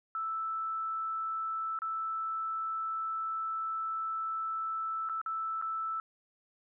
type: tone with dropouts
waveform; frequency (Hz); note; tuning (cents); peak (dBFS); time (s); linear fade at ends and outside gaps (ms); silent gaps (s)
sine; 1318.5; E6; 0; -32; 0.15-6; 1; 1.789-1.819 / 5.089-5.096 / 5.215-5.261 / 5.615-5.623
effects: none